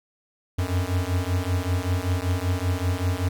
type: beating tone pair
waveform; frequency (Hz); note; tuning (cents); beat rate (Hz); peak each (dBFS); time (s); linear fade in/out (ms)
square; 88.1 / 93.3; F2 / F#2; +16 / +15; 5.2; -26 / -26; 0.58-3.29; 10
effects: 10-bit